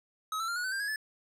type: tone with pitch steps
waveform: square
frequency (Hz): 1275 / 1332.2 / 1392 / 1454.5 / 1519.7 / 1587.9 / 1659.2 / 1733.7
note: D#6 / E6 / F6 / F#6 / F#6 / G6 / G#6 / A6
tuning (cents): +42 / +18 / -6 / -30 / +46 / +22 / -2 / -26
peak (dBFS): -32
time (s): 0.32-0.96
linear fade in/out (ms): 2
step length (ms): 80
effects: low-pass 12000 Hz 12 dB/octave